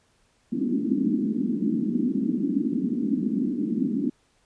pink band-pass noise, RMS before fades -25 dBFS, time 0.52-4.1 s, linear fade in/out 10 ms, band 200 to 310 Hz, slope 48 dB/octave, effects pink hiss -65 dBFS RMS until 4.45 s + resampled to 22050 Hz

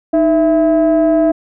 sine tone pair together, 311.1 / 660.7 Hz, D#4 / E5, 0 / +4 cents, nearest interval octave + minor second, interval 1304 cents, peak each -10 dBFS, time 0.13-1.32 s, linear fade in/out 10 ms, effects tanh soft clip ceiling -5 dBFS

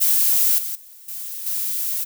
violet noise with level steps, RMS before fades -17 / -27 / -44 / -31 / -24 dBFS, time 0-2.05 s, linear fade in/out 20 ms, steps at 0.58 / 0.75 / 1.08 / 1.46 s, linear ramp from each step 5 ms, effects none

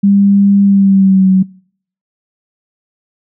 sine tone with pitch glide, 199.6 to 188.4 Hz, G3 to F#3, +32 to +32 cents, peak -5 dBFS, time 0.03-1.43 s, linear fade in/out 10 ms, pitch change -100 cents, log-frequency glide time 0.63-1.3 s, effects noise-tail reverb RT60 0.6 s tail -25 dB re dry

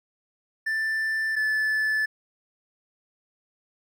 triangle tone pair in turn, 1770 / 1740.6 Hz, A6 / A6, +10 / -19 cents, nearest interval unison, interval 29 cents, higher first, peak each -22 / -20 dBFS, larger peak second, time 0.66-1.36 / 1.36-2.06 s, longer neither, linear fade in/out 10 ms, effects none

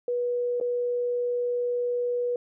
sine tone with dropouts, 486.7 Hz, B4, 25 cents flat, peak -24 dBFS, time 0.08-2.36 s, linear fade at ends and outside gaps 2 ms, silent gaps 0.601-0.611 s, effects none

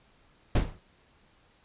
brown noise with exponential decay, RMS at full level -18 dBFS, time 0.55-0.8 s, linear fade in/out 5 ms, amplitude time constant 54 ms, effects pink hiss -63 dBFS RMS until 1.64 s + resampled to 8000 Hz

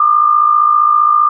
sine tone with amplitude modulation, 1202 Hz, D6, 40 cents sharp, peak -4 dBFS, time 0-1.29 s, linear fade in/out 5 ms, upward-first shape sine, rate 55.2 Hz, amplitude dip 65%, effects none

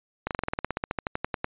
slowing click train, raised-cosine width 0.5 ms, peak -12 dBFS, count 19, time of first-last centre 0.27-1.444 s, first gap 38 ms, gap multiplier 1.06, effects resampled to 8000 Hz

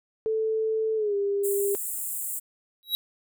sine tone with pitch glide, 440.2 to 401.3 Hz, A4 to G4, +1 to +41 cents, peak -23 dBFS, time 0.26-1.75 s, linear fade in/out 0 ms, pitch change -160 cents, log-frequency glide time 0.96-1.15 s
pink high-pass noise, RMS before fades -32 dBFS, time 1.43-2.4 s, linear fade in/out 20 ms, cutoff 7400 Hz, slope 96 dB/octave
square tone with exponential growth, 3869 Hz, B7, 36 cents flat, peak -20 dBFS, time 2.83-2.95 s, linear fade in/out 0 ms, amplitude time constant 24 ms
effects none

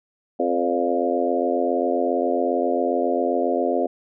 harmonic tone with a mistuned harmonic, 87.4 Hz, F2, 2 cents sharp, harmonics 3 / 4 / 5 / 6 / 7 / 8, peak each -26 / -26 / -26 / -26 / -26 / -26 dBFS, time 0.39-3.87 s, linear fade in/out 10 ms, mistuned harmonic 7, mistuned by -28 cents, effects none

